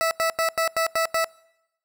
20% pulse tone bursts, 655 Hz, E5, 11 cents flat, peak -15 dBFS, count 7, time 0.01-1.244 s, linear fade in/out 0 ms, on 100 ms, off 89 ms, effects noise-tail reverb RT60 0.9 s tail -24 dB re dry

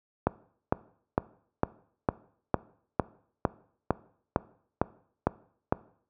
click train, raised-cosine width 1 ms, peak -8 dBFS, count 13, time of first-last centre 0.27-5.725 s, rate 2.2 Hz, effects noise-tail reverb RT60 0.6 s tail -20 dB re dry + high-pass 60 Hz 12 dB/octave

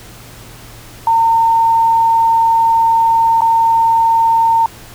sine tone with dropouts, 911 Hz, A#5, 40 cents flat, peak -8 dBFS, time 1.07-4.66 s, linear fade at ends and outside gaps 2 ms, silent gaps 3.408-3.418 s, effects added 115 Hz sine -40 dBFS peak until 4.94 s + pink hiss -37 dBFS RMS until 4.94 s

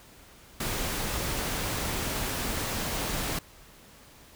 pink noise, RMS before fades -31 dBFS, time 0.6-3.39 s, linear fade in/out 5 ms, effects pink hiss -53 dBFS RMS until 4.35 s

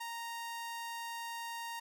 sawtooth tone, 930 Hz, A#5, 4 cents flat, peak -36 dBFS, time 0-1.8 s, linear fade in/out 10 ms, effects none

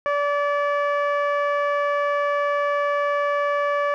15% pulse tone with low-pass filter, 577 Hz, D5, 31 cents flat, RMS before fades -22 dBFS, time 0.06-3.94 s, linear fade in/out 0 ms, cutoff 1400 Hz, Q 0.78, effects none

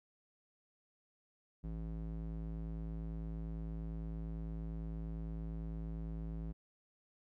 square tone with band-pass filter, 54.4 Hz, A1, 19 cents flat, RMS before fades -42 dBFS, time 1.63-6.53 s, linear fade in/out 20 ms, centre 140 Hz, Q 1, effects none

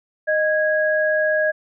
sine tone pair together, 619 / 1652.5 Hz, D#5 / G#6, -9 / -9 cents, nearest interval octave + perfect fourth, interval 1700 cents, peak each -18 / -20 dBFS, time 0.27-1.52 s, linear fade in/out 20 ms, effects none

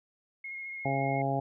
sine tone with vibrato, 2153 Hz, C7, 49 cents sharp, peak -37 dBFS, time 0.44-1.22 s, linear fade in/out 5 ms, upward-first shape sine, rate 14 Hz, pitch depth 15 cents each way
harmonic tone, 136.8 Hz, C#3, 23 cents flat, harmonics 1 / 2 / 3 / 4 / 5 / 6, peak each -32 / -35 / -38 / -37 / -32 / -34 dBFS, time 0.85-1.4 s, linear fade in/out 5 ms
effects none

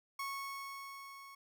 30% pulse tone with level ramp, 1102 Hz, C#6, 11 cents flat, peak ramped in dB -35 to -49 dBFS, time 0.19-1.35 s, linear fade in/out 5 ms, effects none

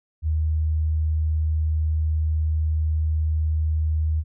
sine tone, 78.1 Hz, D#2, 7 cents sharp, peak -19 dBFS, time 0.22-4.24 s, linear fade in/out 50 ms, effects none

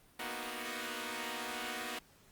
5% pulse chord, B major seventh, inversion third, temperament equal, 233.1 / 246.9 / 311.1 / 370 Hz, A#3 / B3 / D#4 / F#4, 0 / 0 / 0 / 0 cents, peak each -33 dBFS, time 0.19-1.99 s, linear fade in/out 5 ms, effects pink hiss -64 dBFS RMS until 2.31 s + Opus 32 kbps

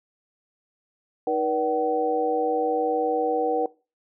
sine tone cluster, 313.2 / 480.4 / 581 / 760 Hz, D#4 / B4 / D5 / F#5, +11 / -48 / -19 / +46 cents, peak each -30 / -24 / -32 / -26 dBFS, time 1.27-3.66 s, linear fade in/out 2 ms, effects noise-tail reverb RT60 0.3 s tail -20 dB re dry

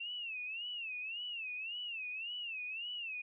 sine tone with vibrato, 2700 Hz, E7, 41 cents sharp, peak -39 dBFS, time 0-3.22 s, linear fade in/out 10 ms, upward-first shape sine, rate 1.8 Hz, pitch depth 160 cents each way, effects none

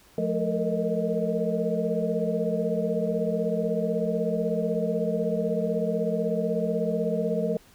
sine tone cluster, 176.3 / 216.7 / 453.1 / 469.2 / 625 Hz, F3 / A3 / A#4 / A#4 / D#5, +17 / -26 / -49 / +11 / +8 cents, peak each -30 dBFS, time 0.18-7.57 s, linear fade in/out 2 ms, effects pink hiss -56 dBFS RMS until 7.74 s

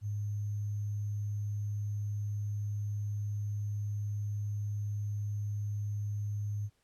sine tone with sample-and-hold, 103.5 Hz, G#2, 5 cents flat, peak -32 dBFS, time 0.01-6.7 s, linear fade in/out 50 ms, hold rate 6300 Hz, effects pink hiss -74 dBFS RMS until 6.83 s + low-pass 12000 Hz 12 dB/octave

